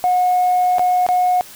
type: tone with dropouts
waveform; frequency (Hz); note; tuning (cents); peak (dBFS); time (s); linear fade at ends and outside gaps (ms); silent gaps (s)
sine; 726; F#5; -33; -11; 0.04-1.41; 0; 0.784-0.794 / 1.065-1.088
effects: tanh soft clip ceiling -9 dBFS + white hiss -39 dBFS RMS until 1.55 s